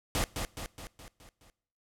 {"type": "noise with echo", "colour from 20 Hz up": "pink", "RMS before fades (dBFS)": -29, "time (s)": [0.15, 0.24], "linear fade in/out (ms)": 0, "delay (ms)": 210, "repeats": 6, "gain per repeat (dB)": -5, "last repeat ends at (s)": 1.5, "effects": ["noise-tail reverb RT60 0.7 s tail -22 dB re dry", "low-pass 12000 Hz 12 dB/octave"]}